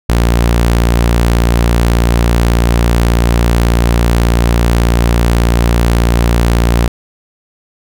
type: tone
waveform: sawtooth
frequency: 58.27 Hz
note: A#1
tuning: in tune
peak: -4 dBFS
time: 0.09-6.88 s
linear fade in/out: 5 ms
effects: none